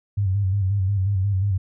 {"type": "tone with vibrato", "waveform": "sine", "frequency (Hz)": 97.6, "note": "G2", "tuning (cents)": -7, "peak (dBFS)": -18, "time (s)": [0.17, 1.58], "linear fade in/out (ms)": 10, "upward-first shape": "square", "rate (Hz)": 5.6, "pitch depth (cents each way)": 62, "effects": []}